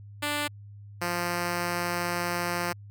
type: tone pair in turn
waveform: 5% pulse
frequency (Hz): 293.7 / 174.64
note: D4 / F3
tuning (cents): 0 / 0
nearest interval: major sixth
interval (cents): 900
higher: first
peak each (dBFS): -16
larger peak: neither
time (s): 0.22-0.48 / 1.01-2.73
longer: second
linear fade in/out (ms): 10
effects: added 102 Hz sine -43 dBFS peak until 2.9 s